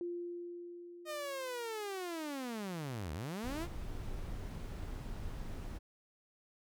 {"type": "tone with exponential decay", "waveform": "sine", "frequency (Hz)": 348.2, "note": "F4", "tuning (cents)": -5, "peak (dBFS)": -36, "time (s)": [0.01, 3.05], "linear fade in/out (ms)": 1, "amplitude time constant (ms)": 660}
{"type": "linear two-way sweep", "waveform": "sawtooth", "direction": "down then up", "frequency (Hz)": [622.3, 70.3, 362.8], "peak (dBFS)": -35, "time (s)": [1.05, 3.68], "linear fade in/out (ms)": 50, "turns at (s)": 3.13}
{"type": "noise", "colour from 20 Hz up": "brown", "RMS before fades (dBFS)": -42, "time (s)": [3.43, 5.79], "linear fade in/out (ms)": 20}
{"effects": []}